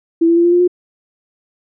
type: tone with pitch steps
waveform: sine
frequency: 331.8 / 336.8 / 341.9 / 347.1 / 352.3 / 357.7 Hz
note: E4 / E4 / F4 / F4 / F4 / F4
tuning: +11 / +37 / -37 / -11 / +15 / +41 cents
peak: -8 dBFS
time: 0.21-0.678 s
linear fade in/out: 10 ms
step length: 78 ms
effects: none